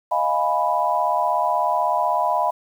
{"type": "chord", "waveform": "sine", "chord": "F half-diminished seventh", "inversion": "third", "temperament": "equal", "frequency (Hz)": [622.3, 698.5, 830.6, 987.8], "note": ["Eb5", "F5", "Ab5", "Cb6"], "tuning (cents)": [0, 0, 0, 0], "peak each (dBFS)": [-25, -23, -25, -21], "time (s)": [0.11, 2.51], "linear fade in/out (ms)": 10, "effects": ["8-bit"]}